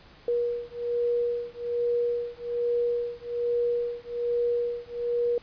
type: beating tone pair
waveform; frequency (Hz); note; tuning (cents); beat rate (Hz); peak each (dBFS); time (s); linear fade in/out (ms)
sine; 477.7 / 478.9; A#4 / A#4; +42 / +47; 1.2; -28; 0.28-5.38; 2
effects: pink hiss -53 dBFS RMS until 5.42 s + resampled to 11025 Hz